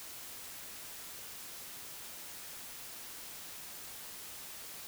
silence, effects white hiss -47 dBFS RMS until 4.87 s

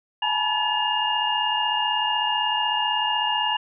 sine tone cluster, 834 / 870 / 964 / 1717 / 2830 Hz, G#5 / A5 / B5 / A6 / F7, +7 / -20 / -42 / -43 / +22 cents, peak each -31 / -27 / -27 / -31 / -24 dBFS, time 0.22-3.57 s, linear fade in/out 5 ms, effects none

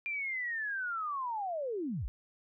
sine linear sweep, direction down, 2400 to 30.87 Hz, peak -33 dBFS, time 0.06-2.08 s, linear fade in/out 0 ms, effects none

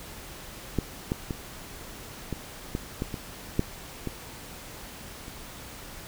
clicks, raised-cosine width 3 ms, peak -11 / -13 / -17 / -17 / -15 / -15 / -19 / -9 / -17 / -28 dBFS, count 10, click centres 0.787 / 1.119 / 1.308 / 2.327 / 2.751 / 3.021 / 3.142 / 3.594 / 4.073 / 5.281 s, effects pink hiss -43 dBFS RMS until 6.07 s

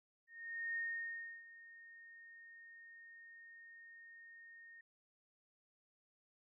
sine tone with ADSR envelope, 1845 Hz, A#6, 18 cents flat, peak -37 dBFS, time 0.27-4.81 s, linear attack 490 ms, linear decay 670 ms, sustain -18 dB, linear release 4 ms, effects none

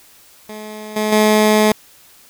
15% pulse tone with level steps, 213.9 Hz, A3, 49 cents flat, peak -23 / -10 / -4 dBFS, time 0.49-1.72 s, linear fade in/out 2 ms, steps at 0.96 / 1.12 s, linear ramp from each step 5 ms, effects white hiss -47 dBFS RMS until 2.29 s

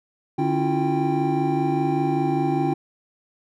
triangle tone cluster, 147.5 / 275.3 / 329 / 354.1 / 786 Hz, D3 / C#4 / E4 / F4 / G5, +8 / -12 / -3 / +24 / +4 cents, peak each -24 dBFS, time 0.38-2.74 s, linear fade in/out 10 ms, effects none

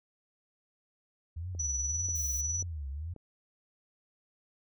sine tone with vibrato, 78.6 Hz, D#2, 18 cents sharp, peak -35 dBFS, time 1.36-3.14 s, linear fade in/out 10 ms, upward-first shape triangle, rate 1.8 Hz, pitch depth 300 cents each way
click train, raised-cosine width 2 ms, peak -36 dBFS, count 4, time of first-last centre 1.55-3.163 s, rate 1.86 Hz
sine tone with tremolo, 5920 Hz, F#8, in tune, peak -29 dBFS, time 1.59-2.63 s, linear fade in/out 10 ms, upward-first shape sine, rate 20 Hz, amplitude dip 45%
violet noise, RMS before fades -45 dBFS, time 2.15-2.41 s, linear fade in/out 5 ms
effects none

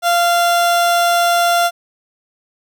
30% pulse tone, 692 Hz, F5, 16 cents flat, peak -9 dBFS, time 0.02-1.71 s, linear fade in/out 50 ms, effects none

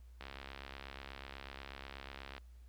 click train, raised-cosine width 0.3 ms, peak -30 dBFS, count 149, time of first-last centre 0.21-2.38 s, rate 68.2 Hz, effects added 60 Hz sine -53 dBFS peak until 2.68 s + pink hiss -74 dBFS RMS until 2.68 s

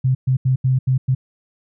sine tone bursts at uneven times, 130 Hz, C3, 11 cents flat, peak -13 dBFS, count 6, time 0.04-0.15 / 0.27-0.37 / 0.45-0.56 / 0.64-0.79 / 0.87-0.98 / 1.08-1.15 s, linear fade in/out 10 ms, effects none

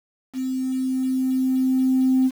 sine tone with level ramp, 260 Hz, C4, 11 cents flat, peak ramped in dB -23 to -13 dBFS, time 0.33-2.31 s, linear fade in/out 50 ms, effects tanh soft clip ceiling -11 dBFS + 7-bit

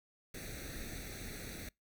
pink noise with comb filter, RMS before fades -45 dBFS, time 0.34-1.69 s, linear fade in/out 5 ms, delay 0.49 ms, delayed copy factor +0.85, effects noise-tail reverb RT60 0.2 s tail -26 dB re dry

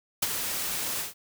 white noise with ADSR envelope, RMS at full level -23 dBFS, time 0.22-1.14 s, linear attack 8 ms, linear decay 27 ms, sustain -8 dB, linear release 140 ms, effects none

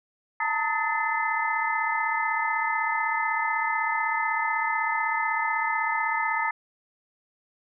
sine tone cluster, 883 / 919 / 1268 / 1758 / 2055 Hz, A5 / A#5 / D#6 / A6 / C7, +6 / -25 / +32 / -2 / -32 cents, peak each -30 dBFS, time 0.4-6.51 s, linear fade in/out 5 ms, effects none

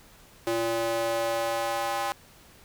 square tone with high-pass filter sweep, 114.9 Hz, A#2, 25 cents flat, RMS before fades -28 dBFS, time 0.47-2.12 s, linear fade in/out 0 ms, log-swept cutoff 410 to 830 Hz, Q 2.5, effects pink hiss -54 dBFS RMS until 2.64 s

